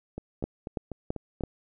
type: two click trains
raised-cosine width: 2 ms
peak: -22 / -16 dBFS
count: 6 / 4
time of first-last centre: 0.18-1.409 / 0.44-1.437 s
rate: 4.07 / 3.01 Hz
effects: none